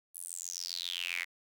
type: tone with high-pass filter sweep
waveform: sawtooth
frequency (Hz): 87.5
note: F2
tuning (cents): +4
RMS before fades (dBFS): -39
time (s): 0.14-1.25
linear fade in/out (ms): 20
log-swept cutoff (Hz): 11000 to 2000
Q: 7.7
effects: none